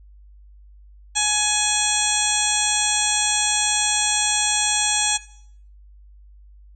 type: harmonic tone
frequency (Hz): 839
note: G#5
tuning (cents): +17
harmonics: 1 / 2 / 3 / 4 / 5 / 7 / 8 / 9 / 10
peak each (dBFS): -27 / -29 / -27 / -25 / -29 / -26 / -28 / -24 / -27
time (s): 1.15-5.18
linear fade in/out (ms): 20
effects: noise-tail reverb RT60 0.6 s tail -17 dB re dry + added 50 Hz sine -44 dBFS peak until 6.75 s